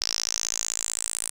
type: tone with band-pass filter sweep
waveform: sawtooth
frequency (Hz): 55.7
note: A1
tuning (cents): +22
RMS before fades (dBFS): -29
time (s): 0.01-1.3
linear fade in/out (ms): 10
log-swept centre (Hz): 5200 to 8900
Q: 7.2
effects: none